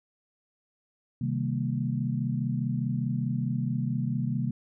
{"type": "chord", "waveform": "sine", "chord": "C minor seventh", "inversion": "none", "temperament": "equal with one note detuned", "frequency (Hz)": [130.81, 155.56, 196, 230.9], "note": ["C3", "Eb3", "G3", "Bb3"], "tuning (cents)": [0, 0, 0, -16], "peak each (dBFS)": [-29, -33, -34, -32], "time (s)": [1.21, 4.51], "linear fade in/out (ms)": 5, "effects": []}